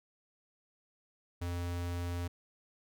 square tone, 87.31 Hz, F2, in tune, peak -35 dBFS, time 1.41-2.28 s, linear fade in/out 10 ms, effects none

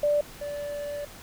sine / triangle tone pair in turn, 587.3 / 580.6 Hz, D5 / D5, 0 / -20 cents, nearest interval unison, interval 20 cents, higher first, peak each -20 / -29 dBFS, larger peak first, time 0.03-0.21 / 0.41-1.05 s, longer second, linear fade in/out 5 ms, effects pink hiss -46 dBFS RMS until 1.22 s

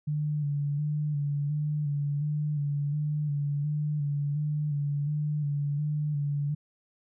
sine tone with vibrato, 146.83 Hz, D3, in tune, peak -26 dBFS, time 0.07-6.55 s, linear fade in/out 10 ms, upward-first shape square, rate 1.4 Hz, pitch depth 34 cents each way, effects none

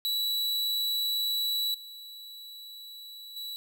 45% pulse tone with level steps, 3934 Hz, B7, 7 cents flat, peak -27 / -43 / -36 dBFS, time 0.05-3.56 s, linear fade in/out 0 ms, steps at 1.74 / 3.36 s, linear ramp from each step 5 ms, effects none

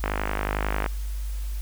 click train, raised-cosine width 0.5 ms, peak -10 dBFS, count 43, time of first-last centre 0.04-0.862 s, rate 51.1 Hz, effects added 50 Hz sine -27 dBFS peak until 1.61 s + white hiss -47 dBFS RMS until 1.61 s

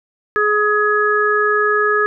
harmonic tone, 420 Hz, G#4, 19 cents sharp, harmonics 1 / 3 / 4, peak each -17 / -17 / -17 dBFS, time 0.36-2.06 s, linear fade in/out 0 ms, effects none

